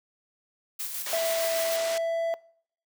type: noise with tremolo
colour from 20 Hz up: blue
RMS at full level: -33 dBFS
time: 0.79-1.77 s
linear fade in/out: 10 ms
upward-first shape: square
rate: 6.5 Hz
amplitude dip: 35%
type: low-pass noise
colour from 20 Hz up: white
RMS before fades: -35 dBFS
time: 1.06-1.98 s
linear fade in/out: 2 ms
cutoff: 6700 Hz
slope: 12 dB/octave
type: tone with pitch glide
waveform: triangle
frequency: 659.3 to 665 Hz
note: E5 to E5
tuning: 0 to +15 cents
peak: -22 dBFS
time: 1.13-2.34 s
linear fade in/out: 0 ms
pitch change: +15 cents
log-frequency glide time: 1.63-2.22 s
effects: noise-tail reverb RT60 0.6 s tail -23 dB re dry + high-pass 400 Hz 12 dB/octave